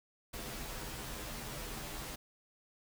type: noise with comb filter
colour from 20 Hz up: pink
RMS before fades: -43 dBFS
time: 0.33-2.16 s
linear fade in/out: 10 ms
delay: 11 ms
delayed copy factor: -1
effects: none